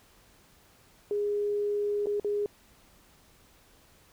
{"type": "tone with dropouts", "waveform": "sine", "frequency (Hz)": 412, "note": "G#4", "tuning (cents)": -14, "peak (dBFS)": -26, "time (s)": [1.11, 2.46], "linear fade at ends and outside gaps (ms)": 1, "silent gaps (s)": [[2.059, 2.069], [2.198, 2.246]], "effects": ["pink hiss -60 dBFS RMS until 4.12 s"]}